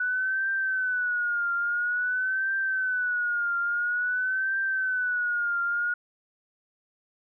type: tone with vibrato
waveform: sine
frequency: 1480 Hz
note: F#6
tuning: in tune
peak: -24 dBFS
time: 0-5.94 s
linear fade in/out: 5 ms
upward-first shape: triangle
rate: 0.49 Hz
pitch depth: 110 cents each way
effects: none